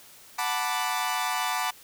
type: chord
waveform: sawtooth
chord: B minor seventh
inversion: second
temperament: equal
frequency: 740 / 880 / 987.8 / 1174.7 Hz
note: F#5 / A5 / B5 / D6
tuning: 0 / 0 / 0 / 0 cents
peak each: -28 dBFS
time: 0.38-1.71 s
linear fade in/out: 10 ms
effects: white hiss -51 dBFS RMS until 1.83 s